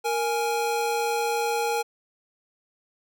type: tone pair together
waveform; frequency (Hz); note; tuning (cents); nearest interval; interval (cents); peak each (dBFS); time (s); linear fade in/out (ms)
square; 466.2 / 830.6; A#4 / G#5; 0 / 0; minor seventh; 1000; -27; 0.04-1.83; 20
effects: none